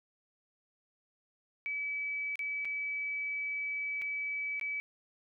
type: tone with dropouts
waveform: sine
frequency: 2292 Hz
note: D7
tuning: 43 cents flat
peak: -33 dBFS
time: 1.66-4.8 s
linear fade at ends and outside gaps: 0 ms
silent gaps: 2.356-2.392 / 2.648-2.653 / 4.016-4.02 / 4.597-4.612 s
effects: none